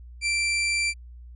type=tone; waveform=sawtooth; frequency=2349 Hz; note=D7; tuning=in tune; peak=-19 dBFS; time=0.21-0.94 s; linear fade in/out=50 ms; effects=added 60 Hz sine -41 dBFS peak until 1.35 s + resampled to 24000 Hz